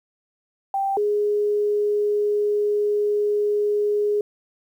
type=tone pair in turn; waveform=sine; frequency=784 / 415.3 Hz; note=G5 / G#4; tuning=0 / 0 cents; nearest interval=major seventh; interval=1100 cents; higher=first; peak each=-20 / -18 dBFS; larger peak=second; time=0.74-0.97 / 0.97-4.21 s; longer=second; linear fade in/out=2 ms; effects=9-bit